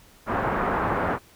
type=low-pass noise; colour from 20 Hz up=white; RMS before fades=-25 dBFS; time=0.26-1.19 s; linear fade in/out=50 ms; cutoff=1400 Hz; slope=24 dB/octave; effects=pink hiss -54 dBFS RMS until 1.35 s